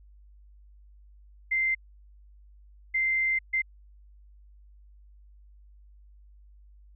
sine tone bursts at uneven times, 2084 Hz, C7, 7 cents flat, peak -23 dBFS, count 3, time 1.51-1.75 / 2.94-3.39 / 3.53-3.62 s, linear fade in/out 10 ms, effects added 50 Hz sine -51 dBFS peak until 6.95 s

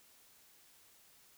silence, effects white hiss -64 dBFS RMS until 1.37 s

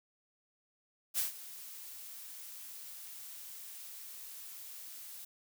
blue noise with ADSR envelope, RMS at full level -31 dBFS, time 1.14-5.25 s, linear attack 44 ms, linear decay 130 ms, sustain -17 dB, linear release 6 ms, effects none

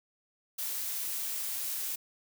blue noise, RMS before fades -35 dBFS, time 0.58-1.96 s, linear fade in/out 10 ms, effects none

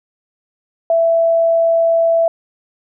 sine tone, 664 Hz, E5, 12 cents sharp, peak -10 dBFS, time 0.9-2.28 s, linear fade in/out 2 ms, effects none

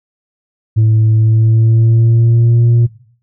sine tone with pitch glide, 110 to 117.9 Hz, A2 to A#2, 0 to +20 cents, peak -4 dBFS, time 0.76-2.87 s, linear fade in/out 20 ms, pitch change +120 cents, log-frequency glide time 1.16-2.63 s, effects noise-tail reverb RT60 0.5 s tail -17 dB re dry + tanh soft clip ceiling -5 dBFS

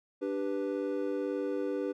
triangle chord, G major, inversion second, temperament equal, 293.7 / 392 / 493.9 Hz, D4 / G4 / B4, 0 / 0 / 0 cents, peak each -33 dBFS, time 0.21-1.93 s, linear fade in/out 20 ms, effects none

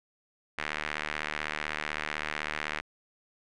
sawtooth tone with band-pass filter, 75.9 Hz, D#2, 42 cents flat, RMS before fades -35 dBFS, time 0.58-2.81 s, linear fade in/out 0 ms, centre 2000 Hz, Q 1.9, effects resampled to 24000 Hz

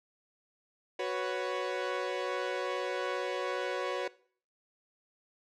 sawtooth chord, F# suspended fourth, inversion none, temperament equal with one note detuned, 370 / 493.9 / 556.3 Hz, F#4 / B4 / C#5, 0 / 0 / +6 cents, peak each -32 dBFS, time 0.99-4.08 s, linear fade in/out 5 ms, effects noise-tail reverb RT60 0.5 s tail -20 dB re dry + low-pass 4000 Hz 12 dB/octave

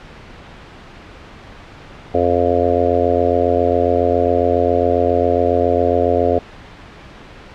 harmonic tone, 87.31 Hz, F2, in tune, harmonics 1 / 3 / 4 / 5 / 6 / 7 / 8, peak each -23 / -22 / -23 / -18 / -19 / -20 / -20 dBFS, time 2.14-6.39 s, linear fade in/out 5 ms, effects pink hiss -38 dBFS RMS until 7.54 s + low-pass 3000 Hz 12 dB/octave

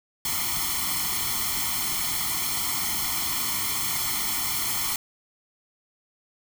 white noise with comb filter, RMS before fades -27 dBFS, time 0.25-4.96 s, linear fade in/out 2 ms, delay 0.93 ms, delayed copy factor +1, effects none

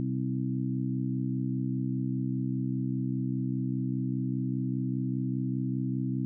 harmonic tone with a mistuned harmonic, 65 Hz, C2, 11 cents flat, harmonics 2 / 3 / 4 / 5, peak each -31 / -34 / -33 / -38 dBFS, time 0-6.25 s, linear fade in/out 0 ms, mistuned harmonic 5, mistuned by -26 cents, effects none

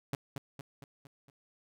sawtooth tone with echo, 138.8 Hz, C#3, 3 cents sharp, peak -28 dBFS, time 0.13-0.15 s, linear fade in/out 2 ms, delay 230 ms, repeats 5, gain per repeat -5 dB, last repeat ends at 1.3 s, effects none

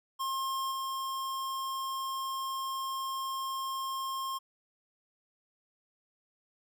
square tone with level steps, 1068 Hz, C6, 35 cents sharp, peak -32 / -34 dBFS, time 0.19-4.39 s, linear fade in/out 20 ms, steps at 0.71 s, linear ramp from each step 10 ms, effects none

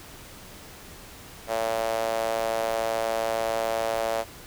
sawtooth tone with high-pass filter, 112.9 Hz, A2, 45 cents sharp, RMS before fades -27 dBFS, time 1.47-4.25 s, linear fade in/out 50 ms, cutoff 610 Hz, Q 4.7, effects pink hiss -45 dBFS RMS until 4.46 s

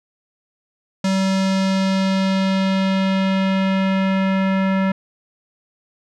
square tone with low-pass filter sweep, 191.7 Hz, G3, 38 cents flat, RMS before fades -18 dBFS, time 1.04-4.92 s, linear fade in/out 5 ms, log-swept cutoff 6300 to 2000 Hz, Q 1.4, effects none

